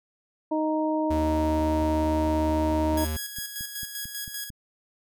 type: harmonic tone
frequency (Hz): 311.1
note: D#4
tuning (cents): 0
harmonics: 1 / 2 / 3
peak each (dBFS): -25 / -28 / -30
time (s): 0.51-3.05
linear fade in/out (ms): 10
type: tone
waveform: square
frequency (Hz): 77.78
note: D#2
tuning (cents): 0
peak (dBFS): -28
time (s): 1.1-3.17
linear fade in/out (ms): 10
type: click train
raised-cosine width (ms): 5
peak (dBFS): -30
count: 14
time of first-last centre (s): 1.6-4.502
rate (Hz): 4.48
type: tone with tremolo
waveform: 5% pulse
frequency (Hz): 1661.2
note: G#6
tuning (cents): 0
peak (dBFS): -20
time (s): 2.97-4.5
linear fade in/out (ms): 5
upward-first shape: square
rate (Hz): 5.1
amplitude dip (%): 50
effects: none